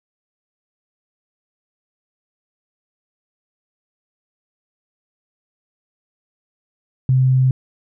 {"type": "tone", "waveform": "sine", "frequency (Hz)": 130, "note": "C3", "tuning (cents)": -11, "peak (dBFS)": -11, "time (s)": [7.09, 7.51], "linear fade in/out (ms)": 2, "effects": []}